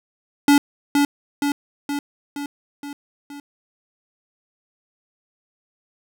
square tone with echo, 286.1 Hz, D4, 45 cents flat, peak -11 dBFS, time 0.48-0.58 s, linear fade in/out 2 ms, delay 470 ms, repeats 6, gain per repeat -4 dB, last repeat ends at 3.4 s, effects none

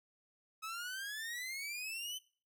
sawtooth exponential sweep, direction up, 1276 to 3075 Hz, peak -37 dBFS, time 0.62-2.19 s, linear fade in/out 20 ms, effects noise-tail reverb RT60 0.4 s tail -20 dB re dry

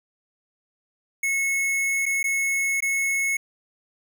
square tone with dropouts, 2189 Hz, C#7, 22 cents flat, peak -22 dBFS, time 1.23-3.37 s, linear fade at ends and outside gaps 5 ms, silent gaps 2.057-2.062 / 2.23-2.24 / 2.805-2.823 s, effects none

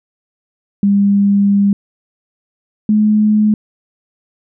sine tone pair in turn, 200.6 / 212.5 Hz, G3 / G#3, +40 / +40 cents, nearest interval minor second, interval 100 cents, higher second, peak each -8 dBFS, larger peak neither, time 0.83-1.73 / 2.89-3.54 s, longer first, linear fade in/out 2 ms, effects none

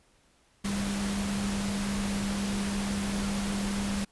sine tone in noise, 200 Hz, G3, 35 cents sharp, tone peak -29 dBFS, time 0.64-4.05 s, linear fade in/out 10 ms, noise pink, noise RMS -35 dBFS, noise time 0.64-4.05 s, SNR +3 dB, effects pink hiss -65 dBFS RMS until 4.11 s + resampled to 24000 Hz

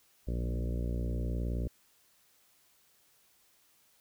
harmonic tone with a mistuned harmonic, 59.3 Hz, A#1, 30 cents sharp, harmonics 1 / 2 / 3 / 4 / 5 / 6 / 7 / 8 / 9 / 10, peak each -32 / -38 / -42 / -44 / -46 / -48 / -49 / -50 / -51 / -52 dBFS, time 0.27-1.68 s, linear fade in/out 10 ms, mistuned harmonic 3, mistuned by +16 cents, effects white hiss -67 dBFS RMS until 4 s

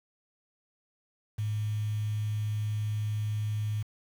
sine tone with quantisation, 106.4 Hz, G#2, 42 cents sharp, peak -28 dBFS, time 1.38-3.83 s, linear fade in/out 10 ms, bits 8, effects none

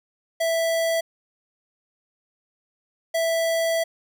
square tone bursts at uneven times, 659.3 Hz, E5, in tune, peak -21 dBFS, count 2, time 0.4-1.01 / 3.14-3.84 s, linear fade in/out 10 ms, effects none

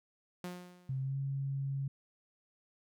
sawtooth tone with exponential decay, 178.8 Hz, F3, 41 cents sharp, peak -34 dBFS, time 0.44-1.13 s, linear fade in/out 2 ms, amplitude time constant 150 ms
sine tone with pitch glide, 132.7 to 137.22 Hz, C3 to C#3, +25 to -17 cents, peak -33 dBFS, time 0.89-1.88 s, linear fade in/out 5 ms, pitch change +58 cents, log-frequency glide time 1-1.17 s
effects none

